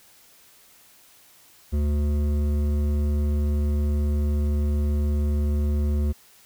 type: tone with hard clipping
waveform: sine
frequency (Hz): 73.42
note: D2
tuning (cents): 0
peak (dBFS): -22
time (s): 1.72-6.13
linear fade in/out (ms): 20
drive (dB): 11
effects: white hiss -54 dBFS RMS until 6.45 s